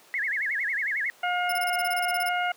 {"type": "tone with vibrato", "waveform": "sine", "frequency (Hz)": 1900, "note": "A#6", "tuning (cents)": 33, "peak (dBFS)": -25, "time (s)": [0.14, 1.1], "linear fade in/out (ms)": 0, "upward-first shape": "sine", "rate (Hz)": 11, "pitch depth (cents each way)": 260}
{"type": "harmonic tone", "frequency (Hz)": 714, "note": "F5", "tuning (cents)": 38, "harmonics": [1, 2, 3, 4], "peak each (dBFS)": [-26, -29, -32, -36], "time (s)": [1.23, 2.52], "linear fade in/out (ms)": 5}
{"type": "tone bursts", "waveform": "5% pulse", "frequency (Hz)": 5274, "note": "E8", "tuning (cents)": 0, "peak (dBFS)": -26, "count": 14, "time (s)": [1.49, 2.291], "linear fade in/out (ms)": 5, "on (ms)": 34, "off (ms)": 25}
{"effects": ["pink hiss -54 dBFS RMS until 2.56 s", "high-pass 400 Hz 12 dB/octave"]}